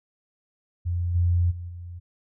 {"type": "tone with level steps", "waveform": "sine", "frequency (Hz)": 87.31, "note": "F2", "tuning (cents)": 0, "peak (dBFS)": [-23, -18, -32, -35], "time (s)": [0.85, 2], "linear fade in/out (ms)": 20, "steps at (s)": [1.14, 1.5, 1.68], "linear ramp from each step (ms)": 20, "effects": []}